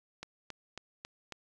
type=click train; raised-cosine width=0.2 ms; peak=-24 dBFS; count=5; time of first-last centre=0.23-1.323 s; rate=3.66 Hz; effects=resampled to 24000 Hz